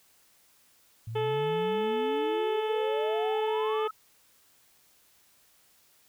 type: exponential sweep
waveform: sine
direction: up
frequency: 108.7 to 1311 Hz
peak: -34 dBFS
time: 1.07-3.91 s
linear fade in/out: 5 ms
type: harmonic tone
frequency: 434.1 Hz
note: A4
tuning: 23 cents flat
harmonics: 1 / 2 / 3 / 4 / 5 / 6 / 7 / 8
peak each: -27 / -34 / -43 / -46 / -47 / -46 / -44 / -48 dBFS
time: 1.15-3.88 s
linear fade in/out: 10 ms
effects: white hiss -63 dBFS RMS until 6.08 s